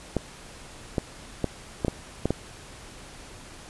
clicks, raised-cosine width 2 ms, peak -10 dBFS, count 7, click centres 0.167 / 0.982 / 1.443 / 1.848 / 1.882 / 2.256 / 2.306 s, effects pink hiss -45 dBFS RMS until 3.69 s + resampled to 24000 Hz

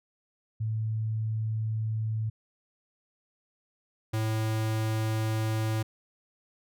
sine / square tone pair in turn, 110 / 110 Hz, A2 / A2, 0 / 0 cents, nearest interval unison, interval 0 cents, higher neither, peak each -27 dBFS, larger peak neither, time 0.6-2.3 / 4.13-5.83 s, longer neither, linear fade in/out 10 ms, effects none

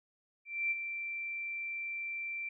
sine tone with ADSR envelope, 2349 Hz, D7, in tune, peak -28 dBFS, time 0.45-2.49 s, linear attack 260 ms, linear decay 29 ms, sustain -8 dB, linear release 5 ms, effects none

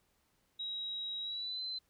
sine tone with pitch glide, 3835 to 4063 Hz, A#7 to B7, +48 to +48 cents, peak -37 dBFS, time 0.59-1.79 s, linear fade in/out 10 ms, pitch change +100 cents, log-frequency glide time 1.21-1.63 s, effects pink hiss -75 dBFS RMS until 1.89 s

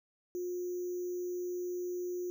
sine tone with sample-and-hold, 356.9 Hz, F4, 38 cents sharp, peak -34 dBFS, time 0.35-2.3 s, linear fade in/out 0 ms, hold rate 6300 Hz, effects none

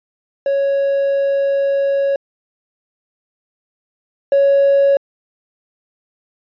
triangle tone pair in turn, 554.4 / 556.4 Hz, C#5 / C#5, 0 / +6 cents, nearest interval unison, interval 6 cents, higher second, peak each -11 / -6 dBFS, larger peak second, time 0.46-2.16 / 4.32-4.97 s, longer first, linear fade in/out 2 ms, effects tanh soft clip ceiling -5 dBFS + resampled to 11025 Hz

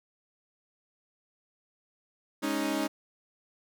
sawtooth chord, Ab suspended fourth, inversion none, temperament equal, 207.7 / 277.2 / 311.1 Hz, Ab3 / Db4 / Eb4, 0 / 0 / 0 cents, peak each -32 / -28 / -27 dBFS, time 2.42-2.88 s, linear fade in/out 20 ms, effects none

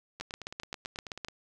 two click trains, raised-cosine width 0.2 ms, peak -19 / -24 dBFS, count 9 / 11, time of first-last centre 0.21-1.248 / 0.2-1.285 s, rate 7.71 / 9.22 Hz, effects none

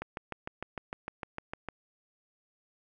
click train, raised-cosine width 0.5 ms, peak -21 dBFS, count 12, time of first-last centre 0.02-1.687 s, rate 6.6 Hz, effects none

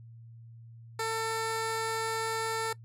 15% pulse tone with low-pass filter, 447.4 Hz, A4, 29 cents sharp, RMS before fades -32 dBFS, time 0.99-2.73 s, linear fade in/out 5 ms, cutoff 11000 Hz, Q 1.3, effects noise-tail reverb RT60 0.1 s tail -21 dB re dry + added 115 Hz sine -47 dBFS peak until 2.84 s

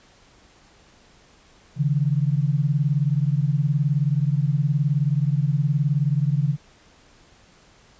sine beating tone pair, 138.59 / 157.59 Hz, C#3 / D#3, 0 / +22 cents, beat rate 19 Hz, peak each -20 / -22 dBFS, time 1.76-6.57 s, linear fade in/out 50 ms, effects pink hiss -54 dBFS RMS until 7.99 s + resampled to 16000 Hz

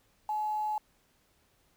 sine tone with quantisation, 852 Hz, G#5, 44 cents sharp, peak -29 dBFS, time 0.29-0.78 s, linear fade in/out 2 ms, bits 9, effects pink hiss -69 dBFS RMS until 1.76 s

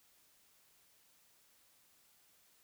silence, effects white hiss -69 dBFS RMS until 2.63 s

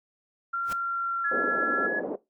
sine tone with pitch glide, 1377 to 1359.6 Hz, F6 to F6, -25 to -47 cents, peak -26 dBFS, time 0.53-1.87 s, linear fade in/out 10 ms, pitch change -22 cents, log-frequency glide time 0.82-1.57 s
pink noise with exponential growth, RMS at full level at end -32 dBFS, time 0.63-0.73 s, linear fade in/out 5 ms, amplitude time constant 20 ms
sine tone with tremolo, 1690 Hz, G#6, 30 cents sharp, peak -25 dBFS, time 1.24-2 s, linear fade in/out 10 ms, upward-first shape triangle, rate 8.5 Hz, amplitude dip 35%
white band-pass noise, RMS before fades -32 dBFS, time 1.31-2.16 s, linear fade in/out 10 ms, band 250 to 570 Hz, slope 24 dB/octave
effects noise-tail reverb RT60 0.2 s tail -19 dB re dry + Opus 48 kbps

